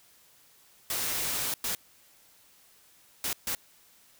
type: noise bursts at uneven times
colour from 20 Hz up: white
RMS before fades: -31 dBFS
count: 4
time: 0.9-1.54 / 1.64-1.75 / 3.24-3.33 / 3.47-3.55 s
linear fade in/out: 2 ms
effects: white hiss -60 dBFS RMS until 4.19 s